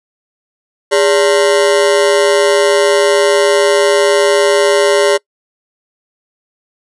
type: ring-modulated tone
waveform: 40% pulse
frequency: 490.5 Hz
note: B4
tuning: 12 cents flat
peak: -4 dBFS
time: 0.91-5.18 s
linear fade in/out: 20 ms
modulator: 83.3 Hz
effects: noise-tail reverb RT60 0.1 s tail -25 dB re dry + resampled to 24000 Hz